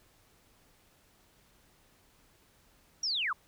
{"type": "linear sweep", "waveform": "sine", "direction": "down", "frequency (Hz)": [5760, 987.8], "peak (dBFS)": -29, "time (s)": [3.03, 3.33], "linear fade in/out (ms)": 5, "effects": ["pink hiss -65 dBFS RMS until 3.47 s"]}